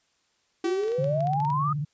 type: tone with exponential decay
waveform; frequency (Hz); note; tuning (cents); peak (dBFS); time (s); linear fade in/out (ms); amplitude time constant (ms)
sawtooth; 383; G4; -40; -24; 0.64-1.47; 5; 180
type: exponential sweep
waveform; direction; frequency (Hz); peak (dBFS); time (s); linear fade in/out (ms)
sine; up; 329.6 to 1266; -24; 0.64-1.73; 5
type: clicks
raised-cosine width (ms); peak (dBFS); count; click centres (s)
0.2; -27; 10; 0.836 / 0.882 / 0.919 / 1.043 / 1.206 / 1.271 / 1.334 / 1.402 / 1.45 / 1.502
type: tone with vibrato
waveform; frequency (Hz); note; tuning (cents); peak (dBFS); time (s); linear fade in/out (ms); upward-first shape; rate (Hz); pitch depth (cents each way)
sine; 146.2; D3; -7; -26; 0.98-1.85; 10; square; 18; 75
effects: white hiss -69 dBFS RMS until 1.93 s + resampled to 16000 Hz